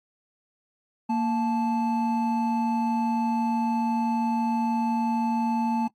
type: tone pair together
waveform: triangle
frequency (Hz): 231.5 / 874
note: A#3 / A5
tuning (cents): -12 / -12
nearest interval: octave + major seventh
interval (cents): 2300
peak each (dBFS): -22 / -25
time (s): 1.09-5.88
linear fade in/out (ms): 10
effects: noise-tail reverb RT60 0.1 s tail -23 dB re dry + AAC 48 kbps